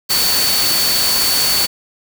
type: tone in noise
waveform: sine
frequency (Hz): 4475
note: C#8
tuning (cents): +16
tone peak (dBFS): -16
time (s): 0.09-1.67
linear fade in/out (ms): 20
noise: white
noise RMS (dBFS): -17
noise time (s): 0.09-1.67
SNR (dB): -2
effects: none